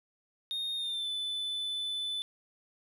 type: tone with pitch glide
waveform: triangle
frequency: 3693 to 3504 Hz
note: A#7 to A7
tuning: -17 to -8 cents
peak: -31 dBFS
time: 0.51-2.22 s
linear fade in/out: 0 ms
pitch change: -91 cents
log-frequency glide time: 0.76-1.09 s
effects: 11-bit